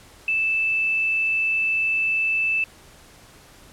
sine tone, 2637 Hz, E7, in tune, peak -19 dBFS, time 0.28-2.64 s, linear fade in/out 2 ms, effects pink hiss -49 dBFS RMS until 3.72 s + low-pass 12000 Hz 12 dB/octave

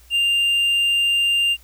triangle tone, 2794 Hz, F7, in tune, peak -14 dBFS, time 0.1-1.57 s, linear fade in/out 50 ms, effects added 60 Hz sine -48 dBFS peak until 1.63 s + white hiss -53 dBFS RMS until 1.63 s

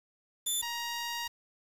10% pulse tone pair in turn, 3520 / 942.6 Hz, A7 / A#5, 0 / +19 cents, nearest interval octave + major seventh, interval 2281 cents, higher first, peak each -21 / -26 dBFS, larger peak first, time 0.46-0.62 / 0.62-1.28 s, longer second, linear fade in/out 10 ms, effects resampled to 32000 Hz + 8-bit

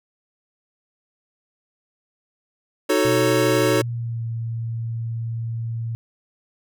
square chord, D# half-diminished seventh, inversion none, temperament equal with one note detuned, 311.1 / 370 / 442.5 / 554.4 Hz, D#4 / F#4 / A4 / C#5, 0 / 0 / +10 / 0 cents, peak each -23 dBFS, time 2.89-3.82 s, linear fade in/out 10 ms
sine tone with pitch glide, 123.8 to 114.84 Hz, B2 to A#2, +5 to -25 cents, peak -24 dBFS, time 3.05-5.95 s, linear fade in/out 0 ms, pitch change -130 cents, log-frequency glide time 3.38-4.24 s
effects none

